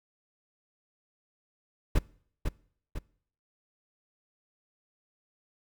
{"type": "noise with echo", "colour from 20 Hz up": "brown", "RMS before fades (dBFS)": -21, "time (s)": [1.95, 1.99], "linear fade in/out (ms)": 10, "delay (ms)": 500, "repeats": 2, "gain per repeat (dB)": -6, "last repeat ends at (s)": 2.99, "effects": ["noise-tail reverb RT60 0.6 s tail -23 dB re dry"]}